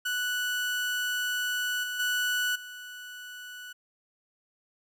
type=tone with level steps; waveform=30% pulse; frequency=1480 Hz; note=F#6; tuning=in tune; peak=-25 / -29 / -23 / -38 dBFS; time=0.05-3.73 s; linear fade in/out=10 ms; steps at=1.83 / 1.99 / 2.55 s; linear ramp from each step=10 ms; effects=none